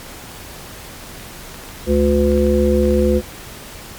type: clicks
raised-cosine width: 0.3 ms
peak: -20 dBFS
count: 12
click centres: 1.198 / 1.544 / 1.637 / 1.69 / 2.318 / 2.377 / 2.467 / 2.855 / 2.908 / 2.941 / 2.993 / 3.323 s
type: harmonic tone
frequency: 71.9 Hz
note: D2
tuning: 36 cents flat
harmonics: 1 / 3 / 5 / 7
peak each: -17 / -17 / -17 / -17 dBFS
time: 1.86-3.22 s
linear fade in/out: 50 ms
effects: pink hiss -35 dBFS RMS until 3.98 s + MP3 96 kbps